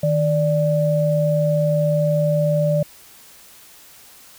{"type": "tone pair together", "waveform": "sine", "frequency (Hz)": [155.56, 587.3], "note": ["D#3", "D5"], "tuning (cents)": [0, 0], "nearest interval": "octave + major seventh", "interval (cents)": 2300, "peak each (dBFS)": -18, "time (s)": [0.03, 2.83], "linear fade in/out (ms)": 5, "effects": ["white hiss -46 dBFS RMS until 4.38 s"]}